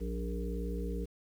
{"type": "harmonic tone with a mistuned harmonic", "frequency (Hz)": 58, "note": "A#1", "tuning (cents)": -8, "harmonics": [1, 3, 5, 7, 8], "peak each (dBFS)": [-35, -40, -44, -44, -43], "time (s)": [0, 1.06], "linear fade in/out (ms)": 20, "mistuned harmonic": 3, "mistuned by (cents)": 80, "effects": ["10-bit"]}